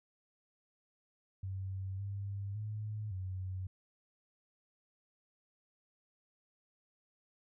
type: tone with pitch steps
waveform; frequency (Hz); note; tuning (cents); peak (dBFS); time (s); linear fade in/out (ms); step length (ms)
sine; 95.6 / 99.5 / 106.6 / 93.5; G2 / G2 / G#2 / F#2; -43 / +26 / +46 / +19; -37; 1.43-3.67; 5; 560
effects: none